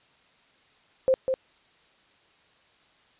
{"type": "tone with echo", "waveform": "sine", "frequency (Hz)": 523.3, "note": "C5", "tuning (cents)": 0, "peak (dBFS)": -17, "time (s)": [1.08, 1.14], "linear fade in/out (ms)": 0, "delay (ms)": 200, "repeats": 1, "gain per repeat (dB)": -5, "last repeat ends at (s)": 1.34, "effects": ["white hiss -61 dBFS RMS until 3.19 s", "resampled to 8000 Hz"]}